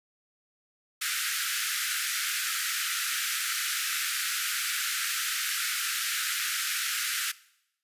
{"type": "high-pass noise", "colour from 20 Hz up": "pink", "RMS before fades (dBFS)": -30, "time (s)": [1.01, 7.32], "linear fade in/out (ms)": 10, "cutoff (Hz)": 1300, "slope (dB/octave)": 96, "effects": ["noise-tail reverb RT60 0.8 s tail -20 dB re dry", "resampled to 32000 Hz"]}